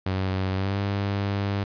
sawtooth tone with pitch glide, 94.5 to 100 Hz, F#2 to G2, +37 to +35 cents, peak -20 dBFS, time 0.06-1.64 s, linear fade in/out 5 ms, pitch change +98 cents, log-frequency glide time 0.55-0.78 s, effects resampled to 11025 Hz + 10-bit

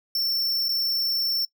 square tone with dropouts, 5410 Hz, E8, 44 cents sharp, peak -23 dBFS, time 0.15-1.45 s, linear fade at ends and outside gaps 2 ms, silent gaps 0.685-0.69 s, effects noise-tail reverb RT60 0.1 s tail -23 dB re dry

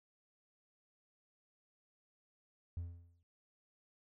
triangle tone with exponential decay, 86 Hz, F2, 26 cents flat, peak -34 dBFS, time 2.77-3.23 s, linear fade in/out 0 ms, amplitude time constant 100 ms, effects noise-tail reverb RT60 0.2 s tail -18 dB re dry + tanh soft clip ceiling -33 dBFS

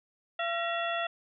harmonic tone with a mistuned harmonic, 680 Hz, F5, 46 cents flat, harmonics 1 / 2 / 3 / 4 / 5, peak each -32 / -35 / -37 / -38 / -39 dBFS, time 0.39-1.07 s, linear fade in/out 5 ms, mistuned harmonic 3, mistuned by -120 cents, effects none

